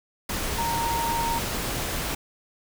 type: tone in noise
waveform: sine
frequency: 927 Hz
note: A#5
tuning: 10 cents flat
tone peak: -25 dBFS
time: 0.58-1.39 s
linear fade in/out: 5 ms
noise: pink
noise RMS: -29 dBFS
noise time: 0.29-2.15 s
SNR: +1 dB
effects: none